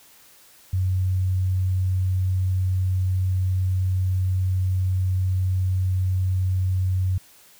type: tone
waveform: sine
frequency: 93 Hz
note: F#2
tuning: 9 cents sharp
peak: -19 dBFS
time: 0.73-7.18 s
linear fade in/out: 5 ms
effects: white hiss -52 dBFS RMS until 7.59 s